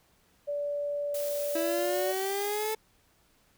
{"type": "tone", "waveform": "sine", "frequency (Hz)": 579, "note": "D5", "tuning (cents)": -25, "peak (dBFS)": -29, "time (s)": [0.47, 2.13], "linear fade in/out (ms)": 20}
{"type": "noise", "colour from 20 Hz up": "blue", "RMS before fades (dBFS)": -39, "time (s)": [1.14, 2.74], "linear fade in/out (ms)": 5}
{"type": "exponential sweep", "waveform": "30% pulse", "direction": "up", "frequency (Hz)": [324.8, 440], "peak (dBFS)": -27, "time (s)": [1.55, 2.75], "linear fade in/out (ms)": 5}
{"effects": ["pink hiss -66 dBFS RMS until 3.57 s"]}